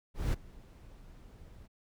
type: noise with ADSR envelope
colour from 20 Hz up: brown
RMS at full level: -28 dBFS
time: 0.14-1.68 s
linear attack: 190 ms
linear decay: 18 ms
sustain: -24 dB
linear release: 25 ms
effects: none